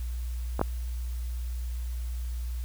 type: clicks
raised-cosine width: 1 ms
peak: -15 / -9 dBFS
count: 2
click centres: 0.594 / 0.614 s
effects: added 60 Hz sine -30 dBFS peak until 2.64 s + white hiss -52 dBFS RMS until 2.64 s